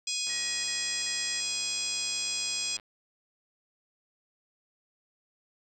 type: harmonic tone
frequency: 830.6 Hz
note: G#5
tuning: in tune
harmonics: 3 / 4 / 5 / 6 / 7 / 8 / 9 / 10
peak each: -38 / -38 / -42 / -34 / -39 / -43 / -36 / -43 dBFS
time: 0.07-2.77 s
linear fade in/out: 5 ms
type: click train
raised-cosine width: 0.3 ms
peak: -32 dBFS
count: 269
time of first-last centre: 0.27-2.798 s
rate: 106 Hz
type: tone bursts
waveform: sine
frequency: 1900 Hz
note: A#6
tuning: 33 cents sharp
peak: -40 dBFS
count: 3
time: 0.29-1.408 s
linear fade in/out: 10 ms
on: 350 ms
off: 34 ms
effects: 10-bit